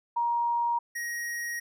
sine / square tone pair in turn, 944 / 1888 Hz, A#5 / A#6, +22 / +22 cents, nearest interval octave, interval 1200 cents, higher second, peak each -24 / -32 dBFS, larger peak first, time 0.16-0.79 / 0.95-1.6 s, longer second, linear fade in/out 10 ms, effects none

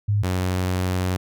sine / sawtooth tone pair in turn, 103.1 / 91.85 Hz, G#2 / F#2, -12 / -12 cents, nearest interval major second, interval 200 cents, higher first, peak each -17 / -17 dBFS, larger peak neither, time 0.08-0.23 / 0.23-1.17 s, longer second, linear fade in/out 10 ms, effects none

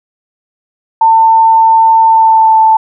sine tone with pitch glide, 897 to 882.6 Hz, A5 to A5, +33 to +5 cents, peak -3 dBFS, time 1.01-2.77 s, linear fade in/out 5 ms, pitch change -28 cents, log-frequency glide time 2.05-2.59 s, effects none

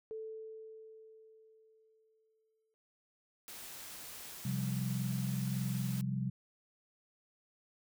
sine tone with exponential decay, 440 Hz, A4, in tune, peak -39 dBFS, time 0.11-2.74 s, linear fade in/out 0 ms, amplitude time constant 570 ms
white noise, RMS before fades -48 dBFS, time 3.48-6.01 s, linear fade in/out 0 ms
sine chord, C suspended fourth, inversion none, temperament equal, 130.81 / 174.61 / 196 Hz, C3 / F3 / G3, 0 / 0 / 0 cents, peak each -35 / -40 / -38 dBFS, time 4.45-6.3 s, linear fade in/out 5 ms
effects none

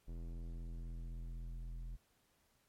square tone with low-pass filter sweep, 42.02 Hz, E1, 34 cents sharp, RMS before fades -45 dBFS, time 0.07-1.97 s, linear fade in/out 20 ms, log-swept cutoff 380 to 120 Hz, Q 0.77, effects pink hiss -75 dBFS RMS until 2.68 s + MP3 64 kbps

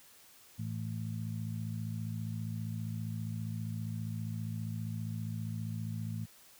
harmonic tone, 55 Hz, A1, in tune, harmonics 2 / 3 / 4, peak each -37 / -41 / -43 dBFS, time 0.58-6.26 s, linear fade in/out 20 ms, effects white hiss -59 dBFS RMS until 6.59 s

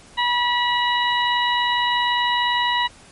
harmonic tone, 970 Hz, B5, 31 cents flat, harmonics 1 / 2 / 3 / 4, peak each -20 / -23 / -25 / -26 dBFS, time 0.17-2.88 s, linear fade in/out 20 ms, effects pink hiss -47 dBFS RMS until 3.11 s + MP3 48 kbps

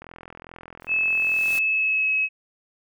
click train, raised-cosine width 0.5 ms, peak -25 dBFS, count 67, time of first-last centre 0.02-1.577 s, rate 42.4 Hz
white noise with exponential growth, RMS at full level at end -34 dBFS, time 0.8-1.59 s, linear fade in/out 5 ms, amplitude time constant 170 ms
sine tone with pitch glide, 2600 to 2566 Hz, E7 to E7, -24 to -47 cents, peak -19 dBFS, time 0.87-2.29 s, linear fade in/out 50 ms, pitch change -23 cents, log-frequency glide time 1.67-2.13 s
effects none

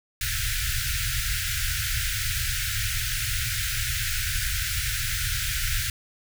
pink band-stop noise, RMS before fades -27 dBFS, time 0.21-5.9 s, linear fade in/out 2 ms, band 130 to 1400 Hz, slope 96 dB/octave, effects none

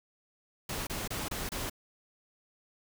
pink noise bursts, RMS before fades -36 dBFS, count 5, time 0.69-1.698 s, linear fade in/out 5 ms, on 180 ms, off 27 ms, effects none

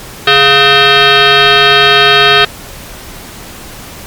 sine tone with frequency modulation, 973 Hz, B5, 26 cents flat, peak -3 dBFS, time 0.27-2.45 s, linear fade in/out 5 ms, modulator 558 Hz, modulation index 5.4, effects pink hiss -29 dBFS RMS until 4.06 s + Opus 48 kbps

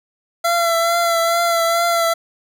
25% pulse tone with vibrato, 677 Hz, E5, 46 cents sharp, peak -11 dBFS, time 0.44-2.14 s, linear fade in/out 10 ms, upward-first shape triangle, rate 2.3 Hz, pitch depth 31 cents each way, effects none

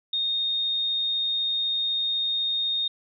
sine tone, 3692 Hz, A#7, 17 cents flat, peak -23 dBFS, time 0.13-2.88 s, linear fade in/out 5 ms, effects none

